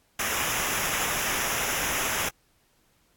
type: noise with comb filter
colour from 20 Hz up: pink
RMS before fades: -28 dBFS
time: 0.19-2.29 s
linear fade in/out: 5 ms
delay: 0.23 ms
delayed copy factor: -0.75
effects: pink hiss -66 dBFS RMS until 3.16 s + AAC 64 kbps